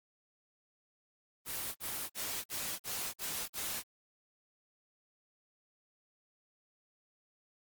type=noise bursts; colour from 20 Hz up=white; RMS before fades=-38 dBFS; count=7; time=1.45-3.832 s; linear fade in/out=50 ms; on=300 ms; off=47 ms; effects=Opus 24 kbps